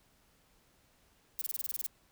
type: noise bursts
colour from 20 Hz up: violet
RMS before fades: -35 dBFS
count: 10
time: 1.39-1.864 s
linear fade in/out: 0 ms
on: 24 ms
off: 26 ms
effects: pink hiss -68 dBFS RMS until 2.11 s